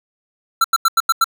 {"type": "tone bursts", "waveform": "square", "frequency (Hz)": 1345, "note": "E6", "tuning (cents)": 34, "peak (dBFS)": -11, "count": 6, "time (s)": [0.61, 1.243], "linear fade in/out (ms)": 5, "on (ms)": 33, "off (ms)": 87, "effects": []}